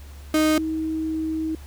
35% pulse / sine tone pair in turn, 310.3 / 317.2 Hz, D#4 / D#4, -5 / +33 cents, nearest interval unison, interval 38 cents, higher second, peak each -15 / -23 dBFS, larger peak first, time 0.34-0.58 / 0.58-1.55 s, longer second, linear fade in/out 2 ms, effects added 71 Hz sine -38 dBFS peak until 1.66 s + pink hiss -50 dBFS RMS until 1.66 s

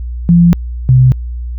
sine tone pair in turn, 171.9 / 128.48 Hz, F3 / C3, -27 / -31 cents, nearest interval perfect fourth, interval 504 cents, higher first, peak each -3 dBFS, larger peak neither, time 0.29-0.53 / 0.89-1.12 s, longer first, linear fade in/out 0 ms, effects added 60 Hz sine -18 dBFS peak until 1.58 s

